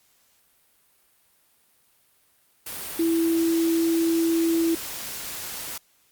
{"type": "tone in noise", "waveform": "sine", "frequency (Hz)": 330.8, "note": "E4", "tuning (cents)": 6, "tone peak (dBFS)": -19, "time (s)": [2.99, 4.75], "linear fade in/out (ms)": 5, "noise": "white", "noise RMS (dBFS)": -34, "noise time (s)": [2.66, 5.78], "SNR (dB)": 12, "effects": ["white hiss -63 dBFS RMS until 6.11 s", "Opus 48 kbps"]}